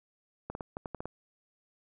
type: clicks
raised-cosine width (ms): 1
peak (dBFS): -23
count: 8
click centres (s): 0.5 / 0.551 / 0.608 / 0.769 / 0.858 / 0.947 / 1.005 / 1.056
effects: none